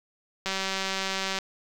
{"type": "click train", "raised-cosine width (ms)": 0.2, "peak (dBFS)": -12, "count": 179, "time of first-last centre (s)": [0.46, 1.387], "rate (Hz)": 192, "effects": ["7-bit"]}